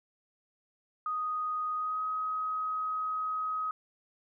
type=tone with pitch glide; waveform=sine; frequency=1244.5 to 1264.1 Hz; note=D#6 to D#6; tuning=0 to +27 cents; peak=-30 dBFS; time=1.06-3.71 s; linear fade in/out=2 ms; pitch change=+27 cents; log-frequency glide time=1.76-2.02 s; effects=none